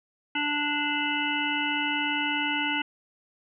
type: harmonic tone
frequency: 293.9 Hz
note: D4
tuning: 1 cent sharp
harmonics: 1 / 3 / 5 / 7 / 9 / 10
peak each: -32 / -32 / -32 / -32 / -32 / -32 dBFS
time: 0.35-2.82 s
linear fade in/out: 5 ms
effects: none